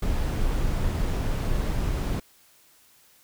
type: noise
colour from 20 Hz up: brown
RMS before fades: -25 dBFS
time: 0.02-2.2 s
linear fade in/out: 5 ms
effects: white hiss -58 dBFS RMS until 3.23 s